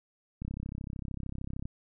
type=click train; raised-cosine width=5 ms; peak=-25 dBFS; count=42; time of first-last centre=0.42-1.655 s; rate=33.2 Hz; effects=none